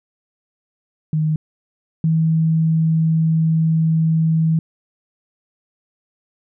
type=tone pair in turn; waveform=sine; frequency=155.56 / 160.95 Hz; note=D#3 / E3; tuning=0 / -41 cents; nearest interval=minor second; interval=59 cents; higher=second; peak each=-15 / -13 dBFS; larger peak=second; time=1.13-1.36 / 2.04-4.59 s; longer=second; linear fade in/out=2 ms; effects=none